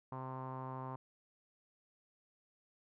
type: tone with low-pass filter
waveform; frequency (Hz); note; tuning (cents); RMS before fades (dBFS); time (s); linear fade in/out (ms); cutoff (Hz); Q
sawtooth; 130.4; C3; -5; -44; 0.12-0.96; 2; 1000; 6.2
effects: none